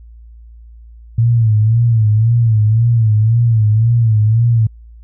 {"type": "tone with vibrato", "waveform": "sine", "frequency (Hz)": 112.3, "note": "A2", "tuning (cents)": 36, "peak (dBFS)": -8, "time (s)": [1.18, 4.67], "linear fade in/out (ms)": 5, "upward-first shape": "sine", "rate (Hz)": 1.9, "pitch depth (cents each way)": 95, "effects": ["added 57 Hz sine -35 dBFS peak until 5.03 s"]}